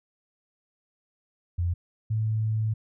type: tone pair in turn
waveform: sine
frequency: 87 / 109.5 Hz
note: F2 / A2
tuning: -6 / -8 cents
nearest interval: major third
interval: 398 cents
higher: second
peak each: -23 dBFS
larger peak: neither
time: 1.58-1.74 / 2.1-2.74 s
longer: second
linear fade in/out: 10 ms
effects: none